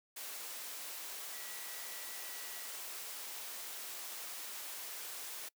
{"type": "tone in noise", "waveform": "sine", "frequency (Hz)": 1944, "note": "B6", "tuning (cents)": -28, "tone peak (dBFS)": -56, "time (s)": [1.33, 2.67], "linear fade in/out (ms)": 10, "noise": "white", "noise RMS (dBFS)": -45, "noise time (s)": [0.16, 5.49], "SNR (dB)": -14, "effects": ["noise-tail reverb RT60 0.1 s tail -24 dB re dry", "high-pass 400 Hz 12 dB/octave"]}